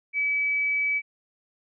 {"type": "tone", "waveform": "sine", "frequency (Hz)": 2290, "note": "D7", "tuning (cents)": -44, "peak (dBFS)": -22, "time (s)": [0.13, 1.02], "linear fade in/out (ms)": 50, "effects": []}